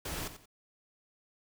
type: noise with echo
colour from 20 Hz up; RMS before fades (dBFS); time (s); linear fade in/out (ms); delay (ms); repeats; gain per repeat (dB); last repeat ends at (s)
pink; -38; 0.05-0.28; 5; 89; 2; -11; 0.458
effects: none